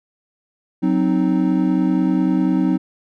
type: chord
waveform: triangle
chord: C diminished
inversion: second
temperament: equal with one note detuned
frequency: 185 / 260.9 / 311.1 Hz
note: Gb3 / C4 / Eb4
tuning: 0 / -5 / 0 cents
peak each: -17 dBFS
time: 0.82-2.78 s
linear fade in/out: 20 ms
effects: none